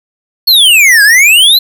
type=exponential two-way sweep; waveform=square; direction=down then up; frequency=4440 to 1602 to 4149 Hz; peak=-3 dBFS; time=0.47-1.59 s; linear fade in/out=10 ms; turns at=1.03 s; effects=none